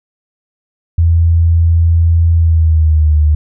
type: tone with pitch glide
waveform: sine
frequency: 83.5 to 75.69 Hz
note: E2 to D#2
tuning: +23 to -47 cents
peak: -6 dBFS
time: 0.98-3.35 s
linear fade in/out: 5 ms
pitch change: -170 cents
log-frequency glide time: 2.34-3.18 s
effects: none